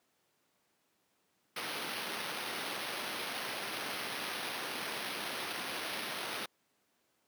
white noise with sample-and-hold, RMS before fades -39 dBFS, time 1.56-6.46 s, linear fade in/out 5 ms, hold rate 7350 Hz, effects pink hiss -75 dBFS RMS until 7.27 s + high-pass 200 Hz 12 dB/octave

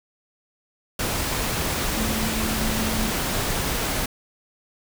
sine tone in noise, 220 Hz, A3, in tune, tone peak -27 dBFS, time 1.97-3.11 s, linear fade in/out 5 ms, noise pink, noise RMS -25 dBFS, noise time 0.99-4.06 s, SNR -5 dB, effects none

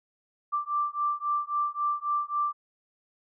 sine beating tone pair, 1174.7 / 1178.4 Hz, D6 / D6, 0 / +6 cents, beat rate 3.7 Hz, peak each -29 dBFS, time 0.52-2.53 s, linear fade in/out 20 ms, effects none

